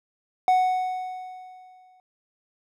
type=tone with exponential decay; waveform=triangle; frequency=740 Hz; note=F#5; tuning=in tune; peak=-13 dBFS; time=0.48-2 s; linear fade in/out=1 ms; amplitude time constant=330 ms; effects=none